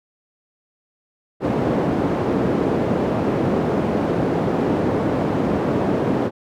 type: band-pass noise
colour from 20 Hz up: white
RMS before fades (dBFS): -20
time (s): 1.4-6.31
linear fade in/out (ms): 50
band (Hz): 130 to 420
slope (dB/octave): 12
effects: none

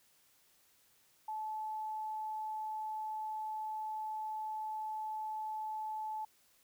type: tone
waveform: sine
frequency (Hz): 866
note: A5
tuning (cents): -28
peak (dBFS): -37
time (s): 1.28-6.25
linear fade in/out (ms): 5
effects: white hiss -69 dBFS RMS until 6.63 s

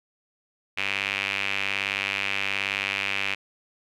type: tone with band-pass filter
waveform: sawtooth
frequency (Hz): 98.8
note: G2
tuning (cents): +14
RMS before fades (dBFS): -28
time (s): 0.77-3.35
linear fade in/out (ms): 10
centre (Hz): 2500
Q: 4.6
effects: none

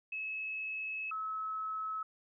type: tone pair in turn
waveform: sine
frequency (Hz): 2585 / 1292.5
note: E7 / E6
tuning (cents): -34 / -34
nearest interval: octave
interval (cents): 1200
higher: first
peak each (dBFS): -36 / -35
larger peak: second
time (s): 0.12-1.11 / 1.11-2.03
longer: first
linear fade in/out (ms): 5
effects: none

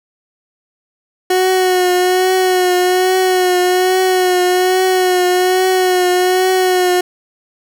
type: tone with vibrato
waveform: 30% pulse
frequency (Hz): 366.9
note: F#4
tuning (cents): -15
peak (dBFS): -8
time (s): 1.3-7.01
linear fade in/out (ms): 5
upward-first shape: triangle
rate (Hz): 1.2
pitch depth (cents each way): 36
effects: none

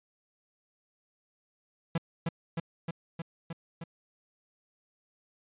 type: tone with echo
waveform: 45% pulse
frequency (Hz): 166.2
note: E3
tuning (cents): +15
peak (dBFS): -26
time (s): 1.95-1.98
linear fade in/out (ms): 5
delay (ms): 310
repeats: 6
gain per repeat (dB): -2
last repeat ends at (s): 3.84
effects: resampled to 8000 Hz

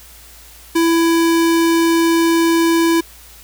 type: tone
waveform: square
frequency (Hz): 332.3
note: E4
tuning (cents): +14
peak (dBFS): -12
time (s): 0.75-3.01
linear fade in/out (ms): 10
effects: added 57 Hz sine -44 dBFS peak until 3.43 s + white hiss -42 dBFS RMS until 3.43 s

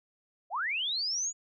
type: linear sweep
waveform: sine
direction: up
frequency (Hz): 596 to 6970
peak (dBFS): -29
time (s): 0.5-1.33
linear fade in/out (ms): 50
effects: none

